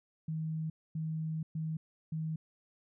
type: tone bursts at uneven times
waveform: sine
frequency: 158.6 Hz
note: D#3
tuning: 33 cents sharp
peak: -33 dBFS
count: 4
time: 0.28-0.7 / 0.95-1.43 / 1.55-1.77 / 2.12-2.36 s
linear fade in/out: 5 ms
effects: none